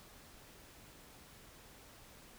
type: silence
effects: pink hiss -58 dBFS RMS until 2.38 s